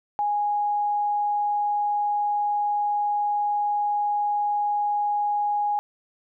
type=tone; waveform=sine; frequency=827 Hz; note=G#5; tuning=8 cents flat; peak=-21 dBFS; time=0.19-5.79 s; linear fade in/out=0 ms; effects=none